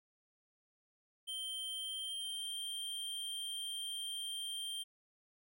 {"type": "tone with pitch glide", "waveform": "square", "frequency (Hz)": [3128, 3168], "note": ["G7", "G7"], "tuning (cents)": [-4, 18], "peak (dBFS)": -40, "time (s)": [1.27, 4.84], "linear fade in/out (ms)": 20, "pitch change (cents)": 22, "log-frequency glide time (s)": [1.66, 2.57], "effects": []}